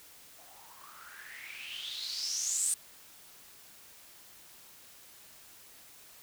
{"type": "noise with low-pass filter sweep", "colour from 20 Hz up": "violet", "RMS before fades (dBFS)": -38, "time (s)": [0.38, 2.74], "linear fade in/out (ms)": 2, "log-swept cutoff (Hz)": [670, 8800], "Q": 7.9, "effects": ["white hiss -55 dBFS RMS until 6.22 s"]}